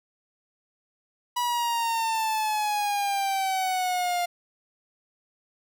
45% pulse exponential sweep, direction down, 978 to 700 Hz, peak -24 dBFS, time 1.36-4.26 s, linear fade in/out 10 ms, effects none

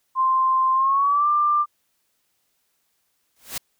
sine tone with pitch glide, 1046.5 to 1188.3 Hz, C6 to D6, 0 to +20 cents, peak -16 dBFS, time 0.15-1.66 s, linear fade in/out 50 ms, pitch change +220 cents, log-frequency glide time 0.74-1.28 s
white noise with exponential growth, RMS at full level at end -25 dBFS, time 3.36-3.58 s, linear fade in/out 5 ms, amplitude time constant 46 ms
effects white hiss -70 dBFS RMS until 3.79 s

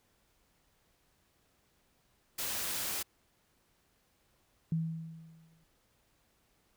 white noise, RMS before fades -36 dBFS, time 2.38-3.03 s, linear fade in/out 10 ms
sine tone with exponential decay, 162.5 Hz, E3, 24 cents flat, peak -27 dBFS, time 4.72-5.64 s, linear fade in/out 2 ms, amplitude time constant 200 ms
effects pink hiss -72 dBFS RMS until 6.76 s

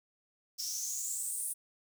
white noise with high-pass filter sweep, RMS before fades -37 dBFS, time 0.58-1.54 s, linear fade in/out 20 ms, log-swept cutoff 5300 to 9800 Hz, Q 7.9, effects none

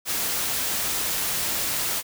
white noise, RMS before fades -26 dBFS, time 0.05-2.03 s, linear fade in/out 50 ms, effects none

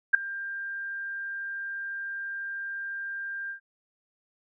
sine tone with ADSR envelope, 1593 Hz, G6, 27 cents sharp, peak -11 dBFS, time 0.13-3.6 s, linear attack 16 ms, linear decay 5 ms, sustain -21 dB, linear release 100 ms, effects none

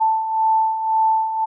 sine beating tone pair, 882 / 883.9 Hz, A5 / A5, +4 / +8 cents, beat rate 1.9 Hz, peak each -23 / -16 dBFS, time 0-1.46 s, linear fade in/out 20 ms, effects none

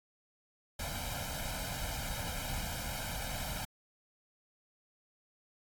pink noise with comb filter, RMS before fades -38 dBFS, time 0.79-3.65 s, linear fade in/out 5 ms, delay 1.3 ms, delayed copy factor +0.85, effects AAC 64 kbps

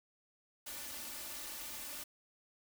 white noise with comb filter, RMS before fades -45 dBFS, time 0.66-2.04 s, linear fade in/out 10 ms, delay 3.4 ms, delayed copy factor +0.75, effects none

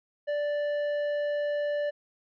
sine tone with tanh clipping, 586 Hz, D5, 4 cents flat, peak -28 dBFS, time 0.27-1.91 s, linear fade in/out 20 ms, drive 9 dB, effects none

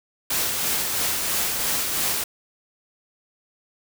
white noise with tremolo, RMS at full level -23 dBFS, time 0.3-2.24 s, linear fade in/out 5 ms, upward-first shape sine, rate 3 Hz, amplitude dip 30%, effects none

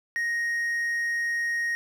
triangle tone, 1871 Hz, A#6, 6 cents sharp, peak -23 dBFS, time 0.16-1.75 s, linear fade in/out 0 ms, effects none

